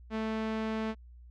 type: tone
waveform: sawtooth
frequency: 220 Hz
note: A3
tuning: in tune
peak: -27 dBFS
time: 0.1-0.95 s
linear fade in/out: 50 ms
effects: added 60 Hz sine -49 dBFS peak until 1.3 s + low-pass 3000 Hz 12 dB/octave